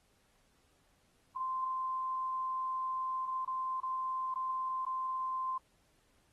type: tone with dropouts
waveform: sine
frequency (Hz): 1041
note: C6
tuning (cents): -9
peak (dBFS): -33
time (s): 1.36-5.58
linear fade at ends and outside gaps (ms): 5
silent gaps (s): 3.45-3.475 / 3.803-3.831 / 4.341-4.357 / 4.852-4.864
effects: pink hiss -72 dBFS RMS until 6.32 s + AAC 32 kbps